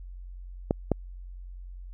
clicks, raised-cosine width 2 ms, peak -9 dBFS, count 2, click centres 0.709 / 0.917 s, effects added 45 Hz sine -39 dBFS peak until 1.93 s

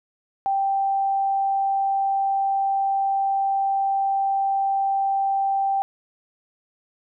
sine tone, 784 Hz, G5, in tune, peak -19 dBFS, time 0.46-5.82 s, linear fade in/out 0 ms, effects none

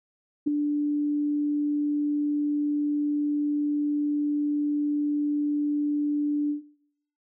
sine tone with ADSR envelope, 293.7 Hz, D4, in tune, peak -17 dBFS, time 0.46-6.62 s, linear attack 16 ms, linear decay 3 ms, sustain -5 dB, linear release 120 ms, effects noise-tail reverb RT60 0.7 s tail -20 dB re dry

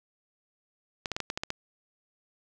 clicks, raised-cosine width 0.2 ms, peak -14 dBFS, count 8, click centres 1.058 / 1.117 / 1.165 / 1.203 / 1.301 / 1.375 / 1.435 / 1.504 s, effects none

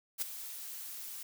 blue noise with ADSR envelope, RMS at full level -32 dBFS, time 0.18-1.23 s, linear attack 38 ms, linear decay 13 ms, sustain -12 dB, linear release 4 ms, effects none

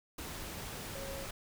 sine tone in noise, 546 Hz, C#5, 26 cents flat, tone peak -44 dBFS, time 0.95-1.25 s, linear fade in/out 5 ms, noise pink, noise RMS -43 dBFS, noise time 0.18-1.31 s, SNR -4 dB, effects none

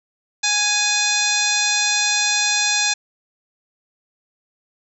harmonic tone with a mistuned harmonic, 830 Hz, G#5, 1 cent flat, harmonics 1 / 2 / 3 / 4 / 5 / 6 / 7 / 8 / 9, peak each -28 / -25 / -23 / -25 / -24 / -29 / -25 / -25 / -26 dBFS, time 0.43-2.94 s, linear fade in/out 10 ms, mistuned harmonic 4, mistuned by +100 cents, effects none

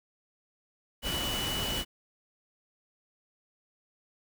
sine tone in noise, 2959 Hz, F#7, 1 cent flat, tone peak -33 dBFS, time 1.02-1.85 s, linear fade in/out 50 ms, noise pink, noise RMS -34 dBFS, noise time 1.02-1.85 s, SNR -2 dB, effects none

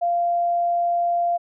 sine tone, 693 Hz, F5, 14 cents flat, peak -18 dBFS, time 0.01-1.38 s, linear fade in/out 20 ms, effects none

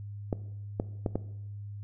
clicks, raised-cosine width 2 ms, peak -15 dBFS, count 4, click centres 0.328 / 0.799 / 1.062 / 1.156 s, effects noise-tail reverb RT60 0.9 s tail -17 dB re dry + added 102 Hz sine -38 dBFS peak until 1.83 s

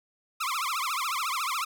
sawtooth tone with vibrato, 1174.7 Hz, D6, in tune, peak -24 dBFS, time 0.4-1.65 s, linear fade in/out 10 ms, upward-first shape triangle, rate 14 Hz, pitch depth 290 cents each way, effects none

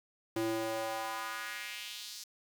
square tone with high-pass filter sweep, 111.6 Hz, A2, 25 cents sharp, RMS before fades -38 dBFS, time 0.36-2.24 s, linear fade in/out 5 ms, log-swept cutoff 280 to 5300 Hz, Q 2.1, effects 9-bit

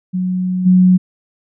sine tone with level steps, 183.4 Hz, F#3, 15 cents flat, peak -15 / -6 dBFS, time 0.13-0.98 s, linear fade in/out 20 ms, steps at 0.65 s, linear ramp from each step 20 ms, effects none

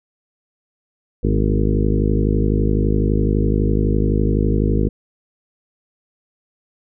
harmonic tone with a mistuned harmonic, 51.91 Hz, G#1, in tune, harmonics 1 / 2 / 3 / 4 / 5 / 6 / 7 / 8 / 9, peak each -18 / -21 / -23 / -24 / -25 / -26 / -26 / -27 / -28 dBFS, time 1.23-4.89 s, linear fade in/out 10 ms, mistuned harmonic 4, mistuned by +39 cents, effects none

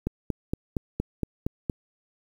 click train, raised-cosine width 3 ms, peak -13 dBFS, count 8, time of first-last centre 0.07-1.698 s, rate 4.3 Hz, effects 8-bit

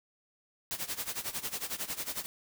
white noise with tremolo, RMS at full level -34 dBFS, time 0.71-2.26 s, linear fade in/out 0 ms, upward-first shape sine, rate 11 Hz, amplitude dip 85%, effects none

